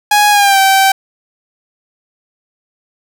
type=tone with pitch glide; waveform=sawtooth; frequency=830.6 to 775 Hz; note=G#5 to G5; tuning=0 to -20 cents; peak=-3 dBFS; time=0.11-0.92 s; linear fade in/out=5 ms; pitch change=-120 cents; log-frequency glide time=0.31-0.59 s; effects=none